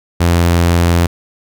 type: tone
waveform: sawtooth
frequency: 85.8 Hz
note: F2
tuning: 30 cents flat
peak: -5 dBFS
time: 0.2-1.07 s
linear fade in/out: 10 ms
effects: none